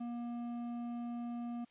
sine tone with hard clipping, 238.1 Hz, A#3, 37 cents sharp, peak -40 dBFS, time 0-1.65 s, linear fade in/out 10 ms, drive 8 dB, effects white hiss -69 dBFS RMS until 1.7 s + resampled to 8000 Hz

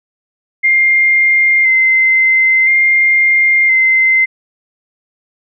sine tone with vibrato, 2091 Hz, C7, 2 cents flat, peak -7 dBFS, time 0.63-4.26 s, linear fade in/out 20 ms, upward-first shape square, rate 0.49 Hz, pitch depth 17 cents each way, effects none

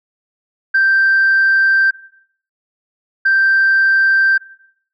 sine tone bursts at uneven times, 1568 Hz, G6, in tune, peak -8 dBFS, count 2, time 0.74-1.91 / 3.25-4.38 s, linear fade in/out 10 ms, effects noise-tail reverb RT60 0.6 s tail -17 dB re dry + tanh soft clip ceiling -6 dBFS

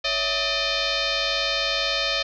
sine tone with frequency modulation, 559 Hz, C#5, 14 cents sharp, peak -21 dBFS, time 0.04-2.23 s, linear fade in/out 10 ms, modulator 608 Hz, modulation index 7.3, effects none

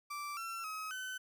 35% pulse tone with pitch steps, 1169 / 1351 / 1273 / 1518 Hz, D6 / E6 / D#6 / F#6, -8 / +42 / +39 / +44 cents, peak -38 dBFS, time 0.1-1.18 s, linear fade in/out 10 ms, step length 270 ms, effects none

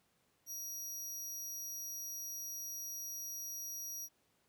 sawtooth tone, 5750 Hz, F8, 50 cents sharp, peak -39 dBFS, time 0.46-4.09 s, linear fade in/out 50 ms, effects pink hiss -75 dBFS RMS until 4.48 s + high-pass 100 Hz 12 dB/octave

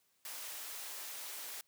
white high-pass noise, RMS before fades -45 dBFS, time 0.25-1.61 s, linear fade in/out 2 ms, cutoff 490 Hz, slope 12 dB/octave, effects white hiss -75 dBFS RMS until 1.67 s + high-pass 80 Hz 12 dB/octave

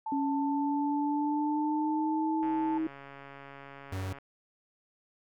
sine tone with vibrato, 880 Hz, A5, in tune, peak -32 dBFS, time 0.06-2.78 s, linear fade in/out 5 ms, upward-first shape triangle, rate 0.76 Hz, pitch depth 12 cents each way
sine tone with pitch glide, 277.2 to 318.4 Hz, C#4 to D#4, 0 to +40 cents, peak -28 dBFS, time 0.12-2.87 s, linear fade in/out 2 ms, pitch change +240 cents, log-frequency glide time 0.32-2.37 s
click train, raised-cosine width 0.5 ms, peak -32 dBFS, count 245, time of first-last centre 2.43-4.185 s, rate 139 Hz
45% pulse tone, 94.9 Hz, F#2, 44 cents sharp, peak -33 dBFS, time 3.92-4.13 s, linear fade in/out 5 ms
effects none

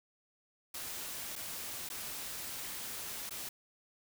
white noise with dropouts, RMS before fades -42 dBFS, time 0.74-3.49 s, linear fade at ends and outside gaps 5 ms, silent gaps 1.356-1.36 / 1.89-1.9 / 3.295-3.307 s, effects none

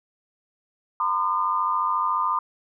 sine tone cluster, 929 / 1023 / 1212 Hz, A#5 / C6 / D#6, -6 / -39 / -46 cents, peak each -29 / -24 / -24 dBFS, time 1-2.39 s, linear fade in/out 2 ms, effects none

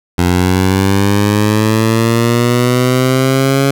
15% pulse linear sweep, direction up, 87.4 to 138.59 Hz, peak -3 dBFS, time 0.18-3.71 s, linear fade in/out 5 ms, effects none

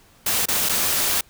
white noise with dropouts, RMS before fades -21 dBFS, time 0.26-1.21 s, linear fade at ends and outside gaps 5 ms, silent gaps 0.457-0.484 / 0.689-0.693 s, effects pink hiss -54 dBFS RMS until 1.29 s

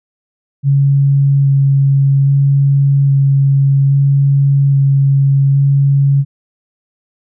sine tone with vibrato, 138.59 Hz, C#3, in tune, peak -7 dBFS, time 0.63-6.25 s, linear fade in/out 50 ms, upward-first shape square, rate 0.61 Hz, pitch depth 8 cents each way, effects none

